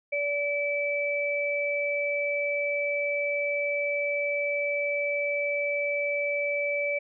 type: tone pair together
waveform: sine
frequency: 576.7 / 2310 Hz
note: D5 / D7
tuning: -32 / -29 cents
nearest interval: 2 octaves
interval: 2403 cents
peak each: -28 dBFS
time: 0.12-6.99 s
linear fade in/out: 10 ms
effects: none